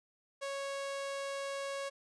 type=tone; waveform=sawtooth; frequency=553 Hz; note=C#5; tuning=4 cents flat; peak=-33 dBFS; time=0.41-1.9 s; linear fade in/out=20 ms; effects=resampled to 22050 Hz